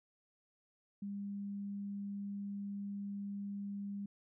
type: tone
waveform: sine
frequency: 200.9 Hz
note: G3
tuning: 43 cents sharp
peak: -39 dBFS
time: 1.02-4.06 s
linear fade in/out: 5 ms
effects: none